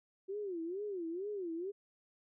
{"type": "tone with vibrato", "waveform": "sine", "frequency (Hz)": 370, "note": "F#4", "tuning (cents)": 0, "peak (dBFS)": -37, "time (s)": [0.28, 1.72], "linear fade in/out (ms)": 20, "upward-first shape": "sine", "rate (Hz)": 2.2, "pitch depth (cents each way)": 220, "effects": []}